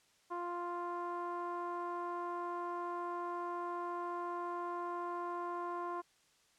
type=tone with low-pass filter; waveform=sawtooth; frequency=349.2 Hz; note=F4; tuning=in tune; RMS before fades=-40 dBFS; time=0.3-6.02 s; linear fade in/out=20 ms; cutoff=1100 Hz; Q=4.4; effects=white hiss -70 dBFS RMS until 6.58 s + low-pass 8000 Hz 12 dB/octave